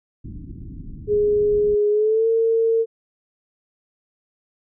pink low-pass noise, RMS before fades -35 dBFS, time 0.24-1.75 s, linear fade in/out 5 ms, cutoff 310 Hz, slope 48 dB/octave
sine tone with pitch glide, 415.9 to 453.5 Hz, G#4 to A#4, +2 to -48 cents, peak -15 dBFS, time 1.07-2.86 s, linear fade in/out 50 ms, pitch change +150 cents, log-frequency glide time 1.9-2.27 s
effects none

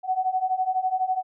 sine beating tone pair, 740 / 752 Hz, F#5 / F#5, 0 / +28 cents, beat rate 12 Hz, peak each -26 / -24 dBFS, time 0.03-1.23 s, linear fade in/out 50 ms, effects none

